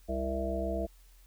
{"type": "harmonic tone with a mistuned harmonic", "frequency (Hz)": 66.3, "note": "C2", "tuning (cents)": 23, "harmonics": [1, 3, 5, 7, 9, 10], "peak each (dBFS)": [-35, -39, -38, -40, -40, -35], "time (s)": [0.08, 0.87], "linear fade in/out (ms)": 20, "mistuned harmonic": 1, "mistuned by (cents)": -18, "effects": ["added 43 Hz sine -55 dBFS peak until 1.26 s", "white hiss -65 dBFS RMS until 1.26 s"]}